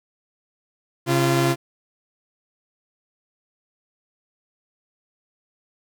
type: tone pair together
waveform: sawtooth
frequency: 134.7 / 343.6 Hz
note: C#3 / F4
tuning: -49 / -28 cents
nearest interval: octave + major third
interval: 1621 cents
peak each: -16 dBFS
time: 1.06-1.56 s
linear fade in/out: 50 ms
effects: none